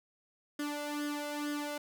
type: tone with flanger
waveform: sawtooth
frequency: 293.7 Hz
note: D4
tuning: in tune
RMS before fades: -37 dBFS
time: 0.59-1.78 s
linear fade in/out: 5 ms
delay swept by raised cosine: 0.6 to 1.46 ms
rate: 2.2 Hz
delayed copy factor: +0.75
effects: none